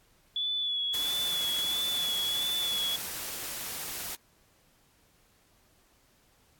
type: tone with vibrato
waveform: sine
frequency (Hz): 3423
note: A7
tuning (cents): -48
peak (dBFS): -28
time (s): 0.36-2.96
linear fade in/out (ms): 2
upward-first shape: sine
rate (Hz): 1.5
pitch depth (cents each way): 34
type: noise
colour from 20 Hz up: white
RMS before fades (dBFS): -37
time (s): 0.94-4.15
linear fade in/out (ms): 0
effects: pink hiss -65 dBFS RMS until 6.59 s + AAC 64 kbps